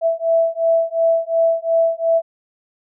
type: beating tone pair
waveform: sine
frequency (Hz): 659.3 / 662.1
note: E5 / E5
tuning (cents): 0 / +7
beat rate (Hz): 2.8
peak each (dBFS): -17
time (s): 0.01-2.22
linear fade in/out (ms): 50
effects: none